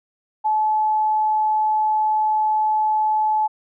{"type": "tone", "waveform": "sine", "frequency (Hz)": 861, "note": "A5", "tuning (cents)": -38, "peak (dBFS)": -16, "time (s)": [0.44, 3.48], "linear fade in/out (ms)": 20, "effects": []}